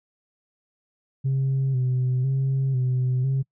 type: tone with vibrato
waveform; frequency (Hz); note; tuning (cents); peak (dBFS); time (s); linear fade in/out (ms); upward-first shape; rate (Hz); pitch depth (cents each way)
sine; 130.81; C3; 0; -18; 1.24-3.43; 20; square; 1; 47
effects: noise-tail reverb RT60 0.1 s tail -26 dB re dry + tanh soft clip ceiling -18 dBFS